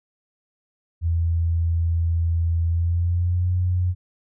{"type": "tone with pitch glide", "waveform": "sine", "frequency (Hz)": [83.6, 90.12], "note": ["E2", "F#2"], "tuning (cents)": [25, -45], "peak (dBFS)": -18, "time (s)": [1.01, 3.95], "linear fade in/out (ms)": 50, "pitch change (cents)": 130, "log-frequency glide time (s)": [2.67, 3.52], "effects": []}